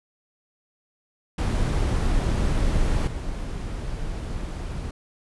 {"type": "noise with level steps", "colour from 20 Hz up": "brown", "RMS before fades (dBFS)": [-22, -30], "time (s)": [1.38, 4.91], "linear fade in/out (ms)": 5, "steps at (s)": 3.07, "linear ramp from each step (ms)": 5, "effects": ["resampled to 24000 Hz"]}